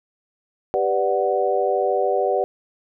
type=chord; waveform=sine; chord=G major seventh; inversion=none; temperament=equal; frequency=392 / 493.9 / 587.3 / 740 Hz; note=G4 / B4 / D5 / F#5; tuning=0 / 0 / 0 / 0 cents; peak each=-23 dBFS; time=0.74-2.44 s; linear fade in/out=0 ms; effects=none